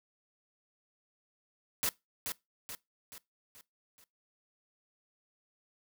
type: noise with echo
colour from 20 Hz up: white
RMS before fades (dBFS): -31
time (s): 1.83-1.89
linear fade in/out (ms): 0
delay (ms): 430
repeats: 5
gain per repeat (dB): -6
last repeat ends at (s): 4.04
effects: noise-tail reverb RT60 0.2 s tail -21 dB re dry